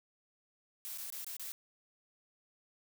blue noise with dropouts, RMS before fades -43 dBFS, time 0.85-1.52 s, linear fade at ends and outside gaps 0 ms, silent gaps 0.975-0.983 / 1.102-1.124 / 1.245-1.266 / 1.367-1.396 s, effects none

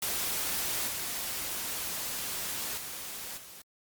white noise with level steps, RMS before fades -32 / -35 / -40 / -48 dBFS, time 0.02-3.62 s, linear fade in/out 5 ms, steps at 0.87 / 2.77 / 3.37 s, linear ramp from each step 10 ms, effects Opus 48 kbps

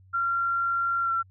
sine tone with pitch glide, 1376 to 1354.7 Hz, F6 to E6, -26 to +47 cents, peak -23 dBFS, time 0.13-1.23 s, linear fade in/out 20 ms, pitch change -27 cents, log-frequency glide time 1.02-1.11 s, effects added 94 Hz sine -52 dBFS peak until 1.3 s

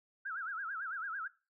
sine tone with vibrato, 1453 Hz, F#6, 32 cents flat, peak -37 dBFS, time 0.25-1.28 s, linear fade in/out 10 ms, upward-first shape sine, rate 9 Hz, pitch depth 210 cents each way, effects noise-tail reverb RT60 0.3 s tail -18 dB re dry

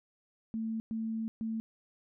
sine tone bursts at uneven times, 223.2 Hz, A3, 25 cents sharp, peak -32 dBFS, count 3, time 0.54-0.8 / 0.91-1.28 / 1.41-1.6 s, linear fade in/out 0 ms, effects none

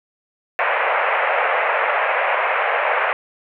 pink band-pass noise, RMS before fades -19 dBFS, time 0.59-3.13 s, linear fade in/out 0 ms, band 510 to 2500 Hz, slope 48 dB/octave, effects none

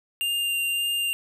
square tone with vibrato, 2794 Hz, F7, in tune, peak -24 dBFS, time 0.21-1.13 s, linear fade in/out 0 ms, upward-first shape sine, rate 1.8 Hz, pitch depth 9 cents each way, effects none

